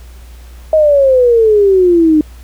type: exponential sweep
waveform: sine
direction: down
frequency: 636 to 301 Hz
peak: -5 dBFS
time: 0.73-2.21 s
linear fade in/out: 2 ms
effects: added 60 Hz sine -31 dBFS peak until 2.43 s + pink hiss -44 dBFS RMS until 2.43 s